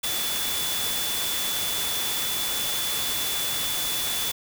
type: tone in noise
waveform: sine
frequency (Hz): 3461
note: A7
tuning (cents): -29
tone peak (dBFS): -30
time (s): 0.03-4.32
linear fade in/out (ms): 10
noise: white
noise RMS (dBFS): -28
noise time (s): 0.03-4.32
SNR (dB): -5
effects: none